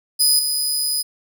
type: tone with level steps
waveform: 20% pulse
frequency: 4986 Hz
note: D#8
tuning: 3 cents sharp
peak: -7 / -13 dBFS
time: 0.19-1.03 s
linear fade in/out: 20 ms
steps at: 0.39 s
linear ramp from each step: 2 ms
effects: none